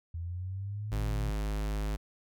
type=linear sweep; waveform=sine; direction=up; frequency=82.41 to 120 Hz; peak=-34 dBFS; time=0.14-1.3 s; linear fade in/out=5 ms
type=tone; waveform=square; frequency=51.91 Hz; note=G#1; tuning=in tune; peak=-31 dBFS; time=0.91-1.97 s; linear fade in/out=20 ms
effects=none